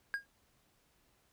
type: tone with exponential decay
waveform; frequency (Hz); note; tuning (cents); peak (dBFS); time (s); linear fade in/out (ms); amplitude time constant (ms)
triangle; 1628; G#6; -35; -27; 0.14-0.26; 0; 24
effects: pink hiss -72 dBFS RMS until 1.32 s